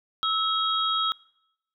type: tone cluster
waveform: sine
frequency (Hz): 1303 / 3294 / 3789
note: E6 / G#7 / A#7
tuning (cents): -20 / -15 / +27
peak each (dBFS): -25 / -27 / -31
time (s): 0.23-1.12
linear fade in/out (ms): 0
effects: noise-tail reverb RT60 0.8 s tail -23 dB re dry